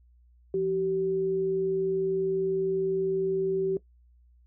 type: tone pair together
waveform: sine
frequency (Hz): 170.95 / 383.5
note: F3 / G4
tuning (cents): -37 / -38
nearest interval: octave + major second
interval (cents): 1399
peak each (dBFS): -36 / -24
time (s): 0.54-3.77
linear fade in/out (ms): 2
effects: noise-tail reverb RT60 0.1 s tail -17 dB re dry + added 60 Hz sine -56 dBFS peak until 4.46 s